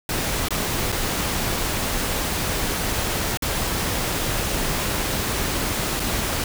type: noise with dropouts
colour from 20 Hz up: pink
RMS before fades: -24 dBFS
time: 0.09-6.44 s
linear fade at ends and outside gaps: 2 ms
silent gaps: 0.485-0.506 / 0.92-0.924 / 3.373-3.422 / 5.997-6 s
effects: none